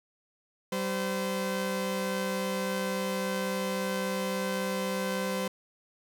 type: tone pair together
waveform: sawtooth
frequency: 192.5 / 513.9 Hz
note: G3 / C5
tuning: -31 / -31 cents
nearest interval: octave + perfect fourth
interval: 1700 cents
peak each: -28 dBFS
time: 0.72-5.48 s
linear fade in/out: 5 ms
effects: none